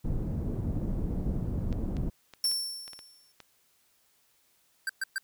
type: low-pass noise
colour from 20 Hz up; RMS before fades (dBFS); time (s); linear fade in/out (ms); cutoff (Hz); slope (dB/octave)
pink; -31; 0.04-2.1; 10; 270; 12
type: clicks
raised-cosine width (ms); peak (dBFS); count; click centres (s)
0.2; -29; 9; 1.727 / 1.968 / 2.337 / 2.452 / 2.515 / 2.879 / 2.933 / 2.991 / 3.403
type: tone with exponential decay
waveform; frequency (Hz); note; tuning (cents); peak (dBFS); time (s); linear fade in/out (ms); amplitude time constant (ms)
sawtooth; 5430; F8; -50; -21; 2.44-3.32; 2; 190
type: tone bursts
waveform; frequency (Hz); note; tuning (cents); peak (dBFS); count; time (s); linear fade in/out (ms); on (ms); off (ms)
square; 1568; G6; 0; -29; 3; 4.87-5.182; 2; 24; 120
effects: white hiss -68 dBFS RMS until 5.23 s